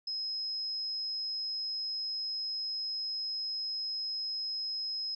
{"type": "tone", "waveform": "sine", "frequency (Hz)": 5120, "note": "D#8", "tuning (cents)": 49, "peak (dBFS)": -33, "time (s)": [0.07, 5.15], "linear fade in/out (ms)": 5, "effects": []}